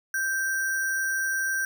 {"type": "tone with sample-and-hold", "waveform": "sine", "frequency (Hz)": 1568, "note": "G6", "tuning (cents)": 0, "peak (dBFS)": -24, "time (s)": [0.14, 1.65], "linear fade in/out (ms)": 2, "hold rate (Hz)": 7350, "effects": []}